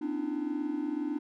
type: tone cluster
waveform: triangle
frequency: 252 / 278 / 299.7 / 336.1 Hz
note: B3 / C#4 / D4 / E4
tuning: +35 / +5 / +35 / +34 cents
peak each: -37 / -36 / -30 / -38 dBFS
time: 0.01-1.19 s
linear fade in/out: 10 ms
effects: none